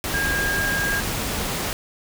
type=tone in noise; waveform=sine; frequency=1621 Hz; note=G#6; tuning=42 cents flat; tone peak=-22 dBFS; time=0.14-1 s; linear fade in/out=0 ms; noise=pink; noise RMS=-26 dBFS; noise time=0.04-1.73 s; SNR=+1 dB; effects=none